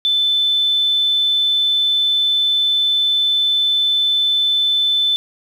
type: tone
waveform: sine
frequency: 3520 Hz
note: A7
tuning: in tune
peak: -13 dBFS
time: 0.05-5.16 s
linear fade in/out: 0 ms
effects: 7-bit